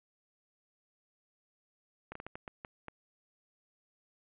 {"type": "slowing click train", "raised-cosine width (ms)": 0.5, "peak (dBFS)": -27, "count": 8, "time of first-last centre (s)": [2.12, 2.883], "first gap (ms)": 34, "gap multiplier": 1.38, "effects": ["resampled to 8000 Hz", "11-bit"]}